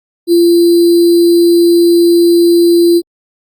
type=tone with sample-and-hold; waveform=sine; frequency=342.6 Hz; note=F4; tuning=33 cents flat; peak=-4 dBFS; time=0.27-3.02 s; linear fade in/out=50 ms; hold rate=4410 Hz; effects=Opus 48 kbps